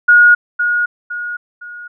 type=tone with echo; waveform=sine; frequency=1442 Hz; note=F#6; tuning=45 cents flat; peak=-4 dBFS; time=0.08-0.35 s; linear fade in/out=10 ms; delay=510 ms; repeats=3; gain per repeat=-8 dB; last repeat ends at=1.88 s; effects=none